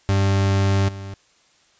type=tone with level steps; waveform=40% pulse; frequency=98 Hz; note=G2; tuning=in tune; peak=-15 / -30 dBFS; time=0.09-1.14 s; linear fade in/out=0 ms; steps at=0.88 s; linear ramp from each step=10 ms; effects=white hiss -58 dBFS RMS until 1.79 s + resampled to 16000 Hz